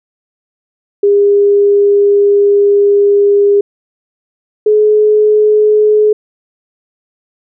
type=tone pair in turn; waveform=sine; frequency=405.2 / 424.5 Hz; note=G#4 / G#4; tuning=-43 / +38 cents; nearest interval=minor second; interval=81 cents; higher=second; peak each=-5 dBFS; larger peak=neither; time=1.03-3.61 / 4.66-6.13 s; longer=first; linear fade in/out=5 ms; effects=none